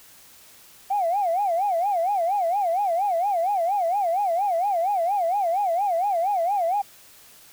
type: tone with vibrato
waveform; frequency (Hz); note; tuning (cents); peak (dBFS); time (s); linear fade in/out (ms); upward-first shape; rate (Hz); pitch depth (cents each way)
sine; 740; F#5; 0; -19; 0.9-6.82; 10; sine; 4.3; 200
effects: tanh soft clip ceiling -15 dBFS + white hiss -50 dBFS RMS until 7.52 s